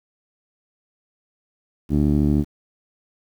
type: tone with low-pass filter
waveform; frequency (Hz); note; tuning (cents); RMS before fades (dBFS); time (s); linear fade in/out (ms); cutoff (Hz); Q
15% pulse; 73.42; D2; 0; -18; 1.89-2.45; 50; 310; 1.9
effects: 8-bit